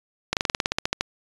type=slowing click train; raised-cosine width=0.2 ms; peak=-4 dBFS; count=13; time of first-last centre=0.33-1.01 s; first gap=38 ms; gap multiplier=1.07; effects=resampled to 22050 Hz